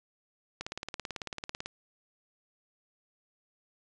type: click train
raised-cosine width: 0.2 ms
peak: -19 dBFS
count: 20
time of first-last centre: 0.61-1.66 s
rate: 18.1 Hz
effects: resampled to 22050 Hz